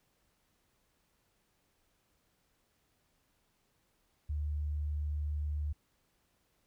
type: tone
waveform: sine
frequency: 74.4 Hz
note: D2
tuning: 23 cents sharp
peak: -32 dBFS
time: 4.29-5.73 s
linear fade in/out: 10 ms
effects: pink hiss -75 dBFS RMS until 6.66 s